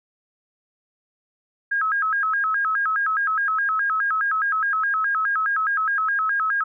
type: tone with vibrato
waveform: sine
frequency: 1447 Hz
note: F#6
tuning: 39 cents flat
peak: -19 dBFS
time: 1.71-6.64 s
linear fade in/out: 10 ms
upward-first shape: square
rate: 4.8 Hz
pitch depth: 200 cents each way
effects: none